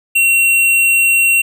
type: tone with hard clipping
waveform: sine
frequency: 2735 Hz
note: F7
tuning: 37 cents flat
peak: -10 dBFS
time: 0.15-1.42 s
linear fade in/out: 10 ms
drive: 14 dB
effects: none